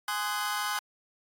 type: chord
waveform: sawtooth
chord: Ab dominant seventh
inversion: none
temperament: just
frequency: 830.6 / 1038.3 / 1245.9 / 1495.1 Hz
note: Ab5 / C6 / Eb6 / Gb6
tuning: 0 / -14 / +2 / +18 cents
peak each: -31 dBFS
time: 0.08-0.79 s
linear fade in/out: 2 ms
effects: AAC 48 kbps